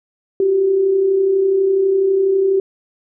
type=tone pair together; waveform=sine; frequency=355.2 / 387.3 Hz; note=F4 / G4; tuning=+29 / -21 cents; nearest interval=minor second; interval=150 cents; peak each=-24 / -12 dBFS; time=0.4-2.6 s; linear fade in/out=2 ms; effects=none